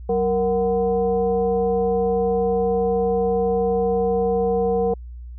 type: tone with frequency modulation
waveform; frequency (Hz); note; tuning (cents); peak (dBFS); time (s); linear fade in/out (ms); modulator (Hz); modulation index
sine; 466.2; A#4; 0; -17; 0.09-4.94; 5; 277; 0.75
effects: added 60 Hz sine -33 dBFS peak until 5.38 s